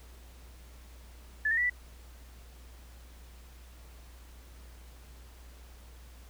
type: tone with pitch steps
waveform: sine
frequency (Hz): 1733 / 1830 / 1951 / 1968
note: A6 / A#6 / B6 / B6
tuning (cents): -27 / -32 / -22 / -7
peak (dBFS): -25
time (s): 1.45-1.698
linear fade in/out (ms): 5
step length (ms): 62
effects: added 60 Hz sine -49 dBFS peak until 6.29 s + pink hiss -58 dBFS RMS until 6.29 s